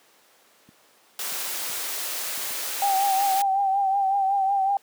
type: clicks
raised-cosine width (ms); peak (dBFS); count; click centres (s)
5; -23; 5; 0.69 / 1.324 / 1.7 / 2.377 / 2.508
type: noise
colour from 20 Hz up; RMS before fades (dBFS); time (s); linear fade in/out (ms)
white; -30; 1.19-3.42; 2
type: tone with vibrato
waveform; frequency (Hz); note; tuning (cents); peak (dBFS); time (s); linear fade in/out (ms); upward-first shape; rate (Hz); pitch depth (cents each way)
sine; 784; G5; 0; -19; 2.82-4.77; 2; triangle; 5.4; 56
effects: pink hiss -57 dBFS RMS until 4.82 s + high-pass 400 Hz 12 dB/octave